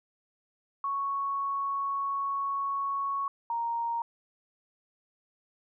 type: tone pair in turn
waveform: sine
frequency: 1108.7 / 932.3 Hz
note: C#6 / A#5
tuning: 0 / 0 cents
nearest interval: minor third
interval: 300 cents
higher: first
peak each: -28 dBFS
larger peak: neither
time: 0.84-3.28 / 3.5-4.02 s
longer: first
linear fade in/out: 2 ms
effects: none